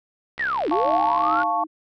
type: click train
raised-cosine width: 0.3 ms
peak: -19 dBFS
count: 71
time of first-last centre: 0.38-1.433 s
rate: 66.5 Hz
type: linear two-way sweep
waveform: sine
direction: down then up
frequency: 1979 to 279.2 to 1465 Hz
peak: -21 dBFS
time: 0.39-1.43 s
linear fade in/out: 10 ms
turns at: 0.69 s
type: chord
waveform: sine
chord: F augmented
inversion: none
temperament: equal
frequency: 698.5 / 880 / 1108.7 Hz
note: F5 / A5 / C#6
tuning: 0 / 0 / 0 cents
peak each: -24 dBFS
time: 0.71-1.64 s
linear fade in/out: 5 ms
type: tone with tremolo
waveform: sine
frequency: 314.7 Hz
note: D#4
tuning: 20 cents sharp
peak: -28 dBFS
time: 0.84-1.67 s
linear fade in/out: 20 ms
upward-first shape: triangle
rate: 2.5 Hz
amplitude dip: 80%
effects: none